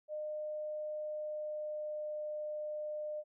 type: tone with pitch glide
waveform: sine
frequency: 608 to 604.5 Hz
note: D#5 to D5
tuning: -40 to +50 cents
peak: -37 dBFS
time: 0.08-3.24 s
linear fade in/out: 50 ms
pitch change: -10 cents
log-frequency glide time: 0.99-2.22 s
effects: none